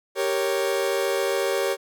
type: chord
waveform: 40% pulse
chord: G diminished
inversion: none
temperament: equal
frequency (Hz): 392 / 466.2 / 554.4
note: G4 / Bb4 / Db5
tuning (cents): 0 / 0 / 0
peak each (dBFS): -25 / -27 / -25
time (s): 0.15-1.77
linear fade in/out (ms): 50
effects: none